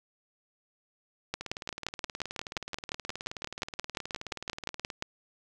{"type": "two click trains", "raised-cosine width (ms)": 0.2, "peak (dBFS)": [-14, -20], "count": [22, 67], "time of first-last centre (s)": [[1.34, 5.024], [1.41, 4.902]], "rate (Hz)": [5.7, 18.9], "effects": []}